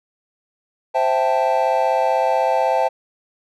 triangle chord, A minor seventh, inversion first, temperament equal, 523.3 / 659.3 / 784 / 880 Hz, C5 / E5 / G5 / A5, 0 / 0 / 0 / 0 cents, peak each -19 dBFS, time 0.94-2.89 s, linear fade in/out 20 ms, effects none

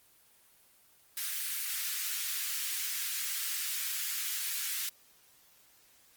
white high-pass noise, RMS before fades -35 dBFS, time 1.17-4.89 s, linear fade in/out 2 ms, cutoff 1500 Hz, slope 24 dB/octave, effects white hiss -63 dBFS RMS until 6.16 s + Opus 24 kbps

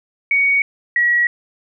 sine tone pair in turn, 2239 / 1918.3 Hz, C#7 / A#6, +17 / +49 cents, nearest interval minor third, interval 268 cents, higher first, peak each -12 dBFS, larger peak neither, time 0.31-0.62 / 0.96-1.27 s, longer neither, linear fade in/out 2 ms, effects none

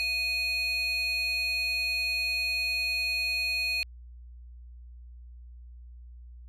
triangle tone pair together, 2489 / 4299 Hz, D#7 / C8, 0 / +46 cents, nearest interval major sixth, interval 946 cents, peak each -25 / -29 dBFS, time 0-3.83 s, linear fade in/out 0 ms, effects tanh soft clip ceiling -22 dBFS + added 60 Hz sine -44 dBFS peak until 6.48 s

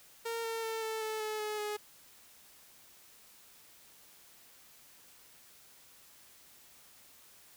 sawtooth tone with pitch steps, 460 / 453.9 / 447.9 / 442 / 436.2 / 430.4 / 424.8 / 419.2 Hz, A#4 / A#4 / A4 / A4 / A4 / A4 / G#4 / G#4, -23 / -46 / +31 / +8 / -15 / -38 / +39 / +16 cents, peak -31 dBFS, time 0.25-1.77 s, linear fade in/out 10 ms, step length 190 ms, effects white hiss -59 dBFS RMS until 7.56 s

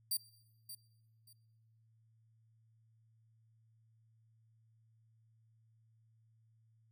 5% pulse tone with echo, 4700 Hz, D8, 1 cent sharp, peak -26 dBFS, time 0.11-0.17 s, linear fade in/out 5 ms, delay 580 ms, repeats 2, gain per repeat -13 dB, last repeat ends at 1.33 s, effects noise-tail reverb RT60 1.0 s tail -19 dB re dry + added 112 Hz sine -67 dBFS peak until 6.91 s

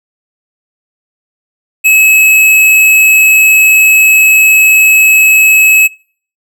square tone, 2577 Hz, E7, 40 cents flat, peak -4 dBFS, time 1.84-5.88 s, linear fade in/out 20 ms, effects noise-tail reverb RT60 0.5 s tail -25 dB re dry

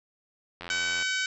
click train, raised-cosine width 0.3 ms, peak -22 dBFS, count 37, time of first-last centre 0.61-1.024 s, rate 86.9 Hz
harmonic tone, 758 Hz, F#5, 42 cents sharp, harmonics 2 / 3 / 4 / 5 / 6 / 7 / 8 / 9 / 10, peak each -29 / -33 / -35 / -37 / -39 / -40 / -41 / -42 / -43 dBFS, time 0.7-1.26 s, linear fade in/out 2 ms
effects none

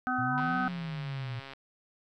harmonic tone, 253.3 Hz, B3, 44 cents sharp, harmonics 1 / 3 / 5 / 6, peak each -33 / -33 / -33 / -33 dBFS, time 0.07-0.68 s, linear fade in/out 0 ms
sine tone with exponential growth, 987.8 Hz, B5, in tune, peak -33 dBFS, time 0.16-0.4 s, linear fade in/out 2 ms, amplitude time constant 51 ms
sine exponential two-way sweep, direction up then down, 117 to 190 to 117 Hz, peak -34 dBFS, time 0.18-1.4 s, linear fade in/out 10 ms, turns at 0.61 s
click train, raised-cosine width 0.3 ms, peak -28 dBFS, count 158, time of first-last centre 0.38-1.534 s, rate 136 Hz
effects none

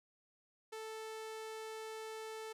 sawtooth tone, 440 Hz, A4, in tune, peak -40 dBFS, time 0.72-2.53 s, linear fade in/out 10 ms, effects low-pass 12000 Hz 12 dB/octave

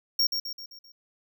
square tone with echo, 5540 Hz, F8, 15 cents flat, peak -21 dBFS, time 0.19-0.27 s, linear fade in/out 5 ms, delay 130 ms, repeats 5, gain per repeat -6 dB, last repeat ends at 0.92 s, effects none

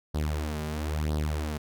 sawtooth tone with flanger, 76.1 Hz, D#2, 38 cents flat, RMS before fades -30 dBFS, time 0.14-1.58 s, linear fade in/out 10 ms, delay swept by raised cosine 0.2 to 5 ms, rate 1 Hz, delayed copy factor +0.75, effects none

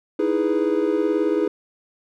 triangle chord, E major seventh, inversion third, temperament equal, 311.1 / 329.6 / 415.3 / 493.9 Hz, D#4 / E4 / G#4 / B4, 0 / 0 / 0 / 0 cents, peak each -22 / -22 / -20 / -24 dBFS, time 0.19-1.48 s, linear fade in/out 5 ms, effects none

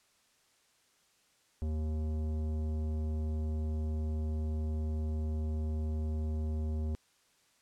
sine tone with tanh clipping, 77.6 Hz, D#2, 4 cents flat, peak -33 dBFS, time 1.62-6.95 s, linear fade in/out 0 ms, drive 14 dB, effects white hiss -69 dBFS RMS until 7.61 s + low-pass 9000 Hz 12 dB/octave

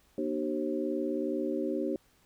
sine tone cluster, 240.4 / 302.7 / 381.6 / 535 Hz, B3 / D#4 / G4 / C5, -46 / -48 / -47 / +38 cents, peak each -36 / -33 / -34 / -36 dBFS, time 0.18-1.96 s, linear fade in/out 2 ms, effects pink hiss -66 dBFS RMS until 2.25 s

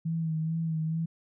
sine tone with vibrato, 161.2 Hz, E3, 38 cents flat, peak -27 dBFS, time 0.05-1.06 s, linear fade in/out 10 ms, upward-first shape sine, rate 2.3 Hz, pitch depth 36 cents each way, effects none

